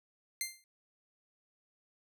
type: tone with exponential decay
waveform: 10% pulse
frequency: 2093 Hz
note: C7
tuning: in tune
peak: -22 dBFS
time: 0.41-0.64 s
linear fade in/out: 1 ms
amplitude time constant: 49 ms
effects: none